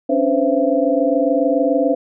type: tone cluster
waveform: sine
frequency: 272.6 / 292.9 / 503 / 530 / 671 Hz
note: C#4 / D4 / B4 / C5 / E5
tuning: -29 / -5 / +32 / +22 / +31 cents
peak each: -20 dBFS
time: 0.09-1.95 s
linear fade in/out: 10 ms
effects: none